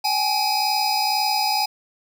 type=tone cluster; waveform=square; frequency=781 / 843 / 4971 Hz; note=G5 / G#5 / D#8; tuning=-7 / +26 / -2 cents; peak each=-26 / -23 / -24 dBFS; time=0.04-1.66 s; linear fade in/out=10 ms; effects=none